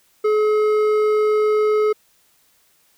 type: tone with hard clipping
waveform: sine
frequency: 426.3 Hz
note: G#4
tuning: 45 cents sharp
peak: -16 dBFS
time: 0.24-1.93 s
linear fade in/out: 10 ms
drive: 8 dB
effects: white hiss -59 dBFS RMS until 2.97 s